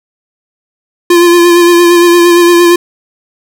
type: tone with vibrato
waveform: square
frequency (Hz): 346.4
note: F4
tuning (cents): -14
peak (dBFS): -3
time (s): 1.1-2.76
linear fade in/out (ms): 5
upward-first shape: sine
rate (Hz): 8.7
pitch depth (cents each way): 25
effects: none